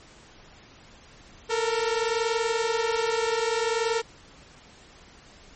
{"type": "tone pair together", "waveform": "sawtooth", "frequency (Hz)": [447.4, 468], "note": ["A4", "A#4"], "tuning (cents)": [29, 7], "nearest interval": "minor second", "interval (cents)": 78, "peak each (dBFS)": [-22, -23], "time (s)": [1.49, 4.02], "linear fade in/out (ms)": 20, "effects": ["pink hiss -51 dBFS RMS until 5.55 s", "MP3 32 kbps"]}